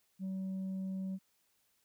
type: tone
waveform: sine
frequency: 190 Hz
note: F#3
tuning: 46 cents sharp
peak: -33 dBFS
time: 0.19-1.19 s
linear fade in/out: 50 ms
effects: tanh soft clip ceiling -35 dBFS + white hiss -75 dBFS RMS until 1.84 s